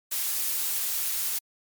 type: noise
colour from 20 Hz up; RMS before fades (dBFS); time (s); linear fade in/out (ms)
blue; -28; 0.11-1.39; 10
effects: MP3 96 kbps